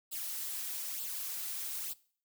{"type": "noise with flanger", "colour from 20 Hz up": "blue", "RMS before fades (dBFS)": -39, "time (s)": [0.11, 1.94], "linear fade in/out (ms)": 20, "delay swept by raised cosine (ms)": [0.24, 5.64], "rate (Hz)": 1.1, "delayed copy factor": 0.7, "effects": ["noise-tail reverb RT60 0.5 s tail -21 dB re dry"]}